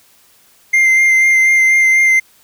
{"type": "tone with vibrato", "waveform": "triangle", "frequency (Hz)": 2093, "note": "C7", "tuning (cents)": 0, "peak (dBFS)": -6, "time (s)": [0.73, 2.2], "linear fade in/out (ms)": 10, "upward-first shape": "sine", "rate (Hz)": 4.1, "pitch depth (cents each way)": 16, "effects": ["white hiss -50 dBFS RMS until 2.43 s"]}